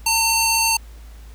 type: tone with band-pass filter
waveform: square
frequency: 904 Hz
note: A5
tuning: 47 cents sharp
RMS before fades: -18 dBFS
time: 0.06-0.77 s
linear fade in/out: 5 ms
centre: 7300 Hz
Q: 0.59
effects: added 55 Hz sine -37 dBFS peak until 1.34 s + pink hiss -51 dBFS RMS until 1.34 s